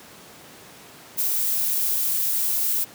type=noise; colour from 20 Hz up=violet; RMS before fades=-23 dBFS; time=1.17-2.85 s; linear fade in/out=20 ms; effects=pink hiss -45 dBFS RMS until 2.94 s + high-pass 150 Hz 12 dB/octave